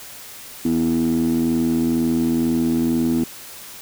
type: tone with band-pass filter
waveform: 15% pulse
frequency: 82.1 Hz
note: E2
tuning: 6 cents flat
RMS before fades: -19 dBFS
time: 0.65-3.24 s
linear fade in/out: 5 ms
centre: 280 Hz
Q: 8.1
effects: white hiss -38 dBFS RMS until 3.81 s